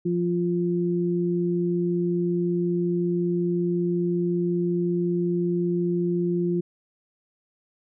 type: tone pair together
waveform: sine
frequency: 174.61 / 349.2 Hz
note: F3 / F4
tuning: 0 / 0 cents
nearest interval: octave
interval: 1200 cents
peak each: -24 dBFS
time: 0.05-6.61 s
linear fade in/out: 10 ms
effects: none